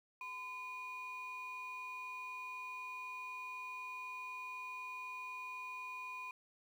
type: ring-modulated tone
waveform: triangle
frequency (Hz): 1732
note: A6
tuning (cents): -28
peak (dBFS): -37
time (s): 0.21-6.31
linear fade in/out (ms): 2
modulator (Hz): 718
effects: tanh soft clip ceiling -38 dBFS + 11-bit